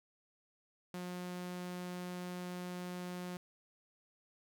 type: tone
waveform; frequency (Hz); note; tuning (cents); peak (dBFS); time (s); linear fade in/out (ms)
sawtooth; 179.3; F3; +46; -37; 0.94-3.37; 2
effects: none